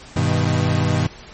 35% pulse chord, G augmented, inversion none, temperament equal, 98 / 123.47 / 155.56 Hz, G2 / B2 / D#3, 0 / 0 / 0 cents, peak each -19 dBFS, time 0.16-1.07 s, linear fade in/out 5 ms, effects pink hiss -41 dBFS RMS until 1.33 s + MP3 32 kbps

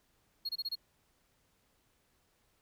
triangle tone bursts, 4300 Hz, C8, 47 cents sharp, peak -32 dBFS, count 5, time 0.45-0.755 s, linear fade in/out 10 ms, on 41 ms, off 25 ms, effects pink hiss -73 dBFS RMS until 2.61 s

